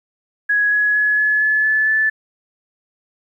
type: tone with pitch steps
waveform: sine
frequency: 1670 / 1682.6 / 1695.3 / 1708 / 1720.9 / 1733.9 / 1747 Hz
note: G#6 / G#6 / G#6 / G#6 / A6 / A6 / A6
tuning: +9 / +22 / +35 / +48 / -39 / -26 / -13 cents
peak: -13 dBFS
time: 0.49-2.1 s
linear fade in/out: 10 ms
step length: 230 ms
effects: 9-bit